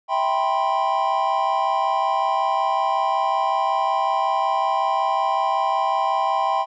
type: chord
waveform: triangle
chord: C major seventh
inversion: first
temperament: just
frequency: 654.1 / 784.9 / 981.1 / 1046.5 Hz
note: E5 / G5 / B5 / C6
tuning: -14 / +2 / -12 / 0 cents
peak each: -25 / -20 / -23 / -22 dBFS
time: 0.08-6.66 s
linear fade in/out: 50 ms
effects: resampled to 16000 Hz